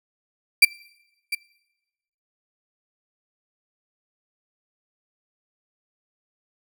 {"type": "tone with echo", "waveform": "35% pulse", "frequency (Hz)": 2351, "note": "D7", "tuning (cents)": 1, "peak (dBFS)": -7, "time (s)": [0.62, 0.65], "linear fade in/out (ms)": 5, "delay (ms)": 700, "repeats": 1, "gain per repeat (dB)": -14, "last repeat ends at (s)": 1.35, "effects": ["noise-tail reverb RT60 1.0 s tail -23 dB re dry"]}